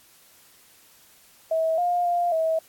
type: tone with pitch steps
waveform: sine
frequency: 646 / 707 / 699 / 645 Hz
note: E5 / F5 / F5 / E5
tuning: -35 / +21 / +1 / -38 cents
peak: -20 dBFS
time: 1.51-2.59 s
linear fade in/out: 5 ms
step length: 270 ms
effects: white hiss -55 dBFS RMS until 2.68 s + AAC 64 kbps